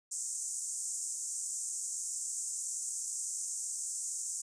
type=band-pass noise; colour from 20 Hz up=white; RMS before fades=-38 dBFS; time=0.11-4.42 s; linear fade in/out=10 ms; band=6500 to 8800 Hz; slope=48 dB/octave; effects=resampled to 22050 Hz